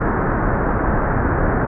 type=low-pass noise; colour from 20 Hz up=pink; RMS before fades=-18 dBFS; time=0-1.67 s; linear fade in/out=20 ms; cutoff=1700 Hz; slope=48 dB/octave; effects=none